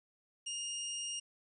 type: tone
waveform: 20% pulse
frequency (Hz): 2835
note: F7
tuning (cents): +25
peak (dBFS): -33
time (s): 0.46-1.2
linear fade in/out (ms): 10
effects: resampled to 22050 Hz + 12-bit